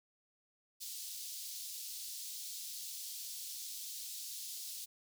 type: high-pass noise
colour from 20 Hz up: pink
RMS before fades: -45 dBFS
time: 0.8-4.86 s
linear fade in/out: 20 ms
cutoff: 4000 Hz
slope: 24 dB/octave
effects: none